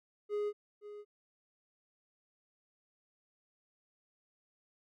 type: tone with echo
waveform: triangle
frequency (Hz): 415.3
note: G#4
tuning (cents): 0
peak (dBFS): -30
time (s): 0.29-0.53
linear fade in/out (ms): 50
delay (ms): 520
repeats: 1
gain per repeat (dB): -13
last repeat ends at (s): 1.05
effects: none